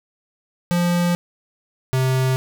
square tone pair in turn, 174.61 / 130.4 Hz, F3 / C3, 0 / -5 cents, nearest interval perfect fourth, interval 505 cents, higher first, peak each -17 dBFS, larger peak neither, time 0.71-1.15 / 1.93-2.36 s, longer first, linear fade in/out 0 ms, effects none

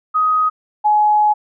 sine tone pair in turn, 1255 / 843.4 Hz, D#6 / G#5, +15 / +26 cents, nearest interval perfect fifth, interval 689 cents, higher first, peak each -12 / -10 dBFS, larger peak second, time 0.14-0.5 / 0.84-1.34 s, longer second, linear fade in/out 20 ms, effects none

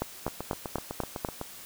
two click trains, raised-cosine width 1 ms, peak -14 / -19 dBFS, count 6 / 10, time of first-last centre 0.02-1.249 / 0.28-1.414 s, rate 4.07 / 7.94 Hz, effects white hiss -46 dBFS RMS until 1.65 s

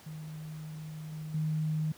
sine tone with level steps, 155.56 Hz, D#3, in tune, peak -39 / -37 / -28 dBFS, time 0.06-1.92 s, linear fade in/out 5 ms, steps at 1.12 / 1.34 s, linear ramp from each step 5 ms, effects pink hiss -55 dBFS RMS until 1.97 s + high-pass 60 Hz 12 dB/octave

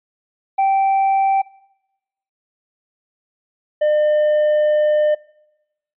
triangle tone pair in turn, 779 / 603.2 Hz, G5 / D5, -11 / +46 cents, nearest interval major third, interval 443 cents, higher first, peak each -11 dBFS, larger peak neither, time 0.58-1.42 / 3.81-5.15 s, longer second, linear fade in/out 10 ms, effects noise-tail reverb RT60 0.9 s tail -22 dB re dry + resampled to 8000 Hz

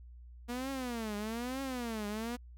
sawtooth tone with vibrato, 236.5 Hz, A#3, 25 cents sharp, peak -32 dBFS, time 0.48-2.37 s, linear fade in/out 20 ms, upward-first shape triangle, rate 1.1 Hz, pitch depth 260 cents each way, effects added 60 Hz sine -49 dBFS peak until 2.57 s

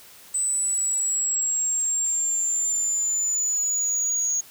sine exponential sweep, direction down, 8030 to 6645 Hz, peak -19 dBFS, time 0.34-4.41 s, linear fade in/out 10 ms, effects tanh soft clip ceiling -20 dBFS + white hiss -48 dBFS RMS until 4.5 s

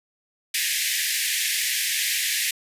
pink high-pass noise, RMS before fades -24 dBFS, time 0.54-2.51 s, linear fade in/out 5 ms, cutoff 1700 Hz, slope 96 dB/octave, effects resampled to 32000 Hz

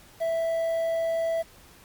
triangle tone with quantisation, 659.3 Hz, E5, in tune, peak -22 dBFS, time 0.2-1.43 s, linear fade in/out 20 ms, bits 8, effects pink hiss -53 dBFS RMS until 1.84 s + Opus 48 kbps

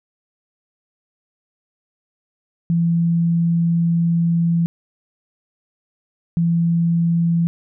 sine tone pair in turn, 168.5 / 168.5 Hz, E3 / E3, +38 / +38 cents, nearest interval unison, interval 0 cents, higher neither, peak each -14 dBFS, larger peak neither, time 2.7-4.66 / 6.37-7.47 s, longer first, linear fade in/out 0 ms, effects none

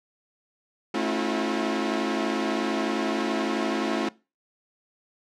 sawtooth tone cluster, 217.9 / 270 / 325.1 / 356.7 Hz, A3 / C#4 / E4 / F4, -17 / -45 / -24 / +37 cents, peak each -26 dBFS, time 0.94-4.09 s, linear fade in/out 5 ms, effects noise-tail reverb RT60 0.3 s tail -22 dB re dry + low-pass 5000 Hz 12 dB/octave

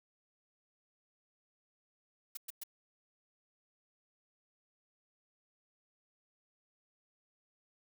blue noise bursts, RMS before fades -42 dBFS, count 3, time 2.35-2.636 s, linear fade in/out 5 ms, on 22 ms, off 110 ms, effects none

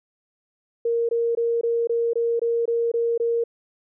sine tone bursts, 466.2 Hz, A#4, in tune, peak -19 dBFS, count 10, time 0.85-3.439 s, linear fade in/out 5 ms, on 240 ms, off 21 ms, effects none

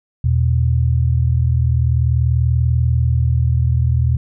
sine tone pair together, 80.77 / 121.2 Hz, E2 / B2, -35 / -32 cents, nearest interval perfect fifth, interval 703 cents, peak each -15 dBFS, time 0.24-4.17 s, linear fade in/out 5 ms, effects none

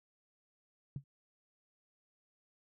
sine tone with exponential decay, 138.5 Hz, C#3, 1 cent flat, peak -33 dBFS, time 0.96-1.04 s, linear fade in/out 2 ms, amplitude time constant 17 ms, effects none

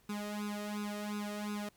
sawtooth tone with flanger, 207.7 Hz, G#3, in tune, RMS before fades -39 dBFS, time 0.09-1.69 s, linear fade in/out 5 ms, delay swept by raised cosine 0.78 to 1.63 ms, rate 2.8 Hz, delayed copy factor +1, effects pink hiss -68 dBFS RMS until 1.76 s

